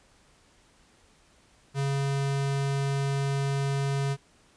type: tone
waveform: square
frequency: 138.59 Hz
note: C#3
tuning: in tune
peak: -26 dBFS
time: 1.74-4.17 s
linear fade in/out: 50 ms
effects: pink hiss -61 dBFS RMS until 4.56 s + resampled to 22050 Hz